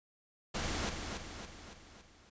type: noise with echo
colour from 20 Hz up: pink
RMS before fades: -36 dBFS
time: 0.54-0.9 s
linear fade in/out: 10 ms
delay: 280 ms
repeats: 5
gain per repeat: -5 dB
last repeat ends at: 2.3 s
effects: resampled to 16000 Hz